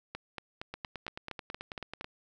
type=two click trains; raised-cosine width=0.3 ms; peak=-23 / -22 dBFS; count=13 / 9; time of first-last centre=0.74-2.044 / 0.15-2.01 s; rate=9.2 / 4.3 Hz; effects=none